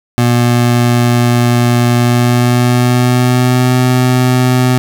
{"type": "tone with pitch glide", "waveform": "25% pulse", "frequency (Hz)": [120.7, 126.26], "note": ["B2", "B2"], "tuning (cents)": [-39, 39], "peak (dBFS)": -4, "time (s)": [0.18, 4.78], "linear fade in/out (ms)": 0, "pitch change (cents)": 78, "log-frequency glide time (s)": [1.99, 3.75], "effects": []}